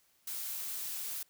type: noise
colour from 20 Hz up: blue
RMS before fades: -39 dBFS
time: 0.27-1.23 s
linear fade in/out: 5 ms
effects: white hiss -70 dBFS RMS until 1.29 s